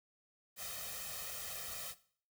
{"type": "noise with comb filter", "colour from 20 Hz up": "white", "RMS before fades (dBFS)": -44, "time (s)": [0.56, 1.95], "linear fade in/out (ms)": 50, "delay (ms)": 1.6, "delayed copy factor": 1, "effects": ["noise-tail reverb RT60 0.5 s tail -17 dB re dry"]}